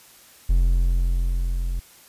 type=tone with level ramp; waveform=triangle; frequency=43.65 Hz; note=F1; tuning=in tune; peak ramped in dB=-12 to -21 dBFS; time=0.49-1.8 s; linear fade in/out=10 ms; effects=white hiss -50 dBFS RMS until 2.08 s + resampled to 32000 Hz